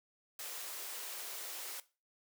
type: high-pass noise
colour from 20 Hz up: white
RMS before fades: -44 dBFS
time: 0.39-1.8 s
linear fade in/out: 2 ms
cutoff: 340 Hz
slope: 48 dB/octave
effects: noise-tail reverb RT60 0.3 s tail -17 dB re dry